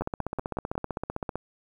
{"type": "two click trains", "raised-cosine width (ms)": 1, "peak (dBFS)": [-16, -16], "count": [22, 5], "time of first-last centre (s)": [[0.01, 1.356], [0.02, 0.754]], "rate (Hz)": [15.6, 5.45], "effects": ["9-bit"]}